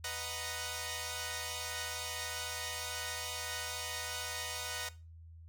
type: chord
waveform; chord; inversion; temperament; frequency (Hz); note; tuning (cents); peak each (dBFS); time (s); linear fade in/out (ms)
5% pulse; B major seventh; none; equal; 493.9 / 622.3 / 740 / 932.3; B4 / D#5 / F#5 / A#5; 0 / 0 / 0 / 0; -32; 0.04-4.89; 5
effects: noise-tail reverb RT60 0.3 s tail -17 dB re dry + added 82 Hz sine -50 dBFS peak until 5.48 s